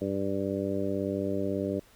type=harmonic tone; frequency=98.2 Hz; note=G2; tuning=4 cents sharp; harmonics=1 / 2 / 3 / 4 / 5 / 6; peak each=-38 / -34 / -33 / -34 / -36 / -35 dBFS; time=0.01-1.8 s; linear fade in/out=10 ms; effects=pink hiss -59 dBFS RMS until 1.95 s